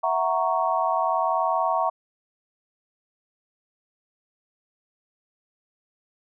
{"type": "chord", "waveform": "sine", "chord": "F# dominant seventh", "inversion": "third", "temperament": "equal", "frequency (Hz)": [659.3, 740, 932.3, 1108.7], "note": ["E5", "F#5", "A#5", "C#6"], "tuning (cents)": [0, 0, 0, 0], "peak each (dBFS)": -26, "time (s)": [0.03, 1.9], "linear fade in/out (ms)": 10, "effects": []}